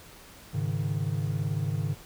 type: chord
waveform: triangle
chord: Ab suspended fourth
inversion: none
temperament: equal with one note detuned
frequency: 103.83 / 137.4 / 155.56 Hz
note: Ab2 / Db3 / Eb3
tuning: 0 / -15 / 0 cents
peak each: -29 dBFS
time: 0.53-1.95 s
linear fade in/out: 20 ms
effects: pink hiss -50 dBFS RMS until 2.05 s